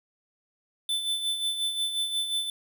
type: tone with tremolo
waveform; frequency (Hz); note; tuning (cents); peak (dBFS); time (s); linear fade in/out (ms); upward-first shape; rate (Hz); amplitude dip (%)
square; 3520; A7; 0; -25; 0.89-2.5; 2; sine; 5.6; 55
effects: 10-bit